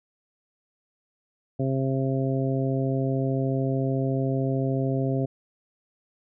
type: harmonic tone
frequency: 133.6 Hz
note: C3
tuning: 36 cents sharp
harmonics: 1 / 2 / 3 / 4 / 5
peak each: -25 / -28 / -31 / -33 / -34 dBFS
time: 1.59-5.26 s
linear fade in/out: 10 ms
effects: none